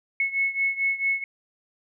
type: beating tone pair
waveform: sine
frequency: 2193 / 2197.5 Hz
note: C#7 / C#7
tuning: -19 / -16 cents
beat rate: 4.5 Hz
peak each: -24 / -27 dBFS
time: 0.2-1.24 s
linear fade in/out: 2 ms
effects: none